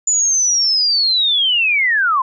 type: linear sweep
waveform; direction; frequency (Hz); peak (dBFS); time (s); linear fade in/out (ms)
sine; down; 7040 to 1000; -12; 0.07-2.22; 5
effects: none